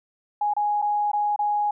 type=tone with dropouts; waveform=sine; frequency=830.6 Hz; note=G#5; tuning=in tune; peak=-20 dBFS; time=0.41-1.71 s; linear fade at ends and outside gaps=5 ms; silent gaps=0.537-0.565 / 0.818-0.823 / 1.117-1.132 / 1.362-1.39 s; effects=none